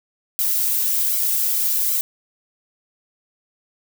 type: noise with flanger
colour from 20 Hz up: violet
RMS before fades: -20 dBFS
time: 0.39-2.01 s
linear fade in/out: 0 ms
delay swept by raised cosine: 1.1 to 4.9 ms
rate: 1.3 Hz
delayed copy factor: -0.8
effects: none